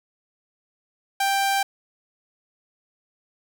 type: tone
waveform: sawtooth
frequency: 787 Hz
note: G5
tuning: 7 cents sharp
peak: -16 dBFS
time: 1.2-1.63 s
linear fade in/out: 5 ms
effects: none